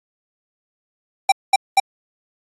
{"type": "tone bursts", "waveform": "square", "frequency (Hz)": 784, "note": "G5", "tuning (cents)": 0, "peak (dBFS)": -10, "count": 3, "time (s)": [1.29, 1.8], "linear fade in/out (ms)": 5, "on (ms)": 30, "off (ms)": 210, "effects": ["AAC 32 kbps"]}